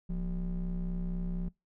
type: ring-modulated tone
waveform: triangle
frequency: 103.83 Hz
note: G#2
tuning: in tune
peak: -26 dBFS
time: 0.09-1.49 s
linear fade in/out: 10 ms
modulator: 71.8 Hz
effects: noise-tail reverb RT60 0.2 s tail -23 dB re dry